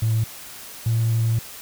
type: tone pair in turn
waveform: triangle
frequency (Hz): 111.5 / 113.91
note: A2 / A#2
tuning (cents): +23 / -40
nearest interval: unison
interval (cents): 37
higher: second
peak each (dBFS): -14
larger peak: neither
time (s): 0.02-0.24 / 0.86-1.39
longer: second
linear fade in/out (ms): 5
effects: tanh soft clip ceiling -14 dBFS + white hiss -39 dBFS RMS until 1.61 s